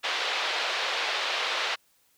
white band-pass noise, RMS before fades -29 dBFS, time 0.03-1.76 s, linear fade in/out 20 ms, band 470 to 4000 Hz, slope 24 dB/octave, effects white hiss -66 dBFS RMS until 2.17 s

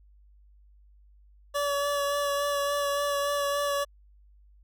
25% pulse tone with vibrato, 571 Hz, D5, 49 cents flat, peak -22 dBFS, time 1.54-3.85 s, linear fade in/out 20 ms, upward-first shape sine, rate 3.5 Hz, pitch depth 16 cents each way, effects added 50 Hz sine -54 dBFS peak until 4.63 s

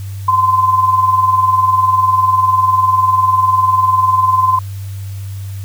sine tone with tremolo, 1030 Hz, C6, 28 cents flat, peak -6 dBFS, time 0.28-4.59 s, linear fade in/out 5 ms, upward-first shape sine, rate 20 Hz, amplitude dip 60%, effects added 98 Hz sine -22 dBFS peak until 5.64 s + white hiss -41 dBFS RMS until 5.64 s

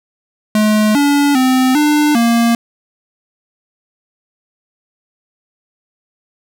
square tone with pitch steps, 213.4 / 286 / 258 / 298.3 / 233.2 Hz, G#3 / D4 / C4 / D4 / A#3, +47 / -46 / -24 / +27 / +1 cents, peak -10 dBFS, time 0.55-2.55 s, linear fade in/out 2 ms, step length 400 ms, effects none

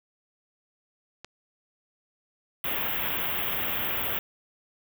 click, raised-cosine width 0.2 ms, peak -23 dBFS, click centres 1.246 s
white band-stop noise, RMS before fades -29 dBFS, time 2.64-4.19 s, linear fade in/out 2 ms, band 3500 to 13000 Hz, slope 96 dB/octave
effects none

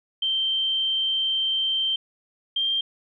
sine tone pair in turn, 3131 / 3177 Hz, G7 / G7, -3 / +23 cents, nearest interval unison, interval 26 cents, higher second, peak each -21 / -21 dBFS, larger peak neither, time 0.22-1.96 / 2.56-2.81 s, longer first, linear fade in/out 5 ms, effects none

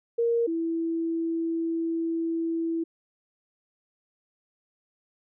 sine tone pair in turn, 466.7 / 330 Hz, A#4 / E4, +2 / +2 cents, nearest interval tritone, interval 600 cents, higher first, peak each -21 / -25 dBFS, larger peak first, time 0.18-0.47 / 0.47-2.84 s, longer second, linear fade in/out 10 ms, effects none

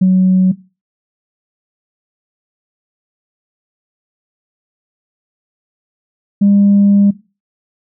sine tone pair in turn, 186 / 201.1 Hz, F#3 / G3, +9 / +44 cents, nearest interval minor second, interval 135 cents, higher second, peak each -5 dBFS, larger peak neither, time 0.01-0.52 / 6.41-7.11 s, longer second, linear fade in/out 10 ms, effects noise-tail reverb RT60 0.3 s tail -19 dB re dry + tanh soft clip ceiling -3 dBFS

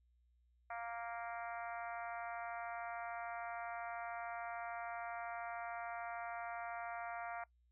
harmonic tone, 233.1 Hz, A#3, in tune, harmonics 3 / 4 / 5 / 6 / 7 / 8 / 9 / 10, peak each -45 / -51 / -52 / -50 / -57 / -57 / -57 / -59 dBFS, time 0.7-7.44 s, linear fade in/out 5 ms, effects noise-tail reverb RT60 0.1 s tail -21 dB re dry + added 60 Hz sine -70 dBFS peak until 7.71 s

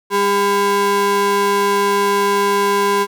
square ring-modulated tone, 301.1 Hz, D4, 43 cents sharp, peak -11 dBFS, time 0.1-3.07 s, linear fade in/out 50 ms, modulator 704 Hz, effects none

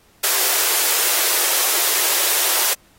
white high-pass noise, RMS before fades -18 dBFS, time 0.23-2.74 s, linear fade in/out 10 ms, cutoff 330 Hz, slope 96 dB/octave, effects pink hiss -55 dBFS RMS until 2.98 s + AAC 48 kbps

